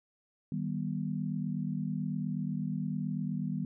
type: chord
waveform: sine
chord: Eb augmented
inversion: none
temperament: just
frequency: 155.56 / 194.45 / 243.1 Hz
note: Eb3 / G3 / B3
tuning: 0 / -14 / -27 cents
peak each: -35 / -35 / -37 dBFS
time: 0.52-3.65 s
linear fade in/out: 2 ms
effects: none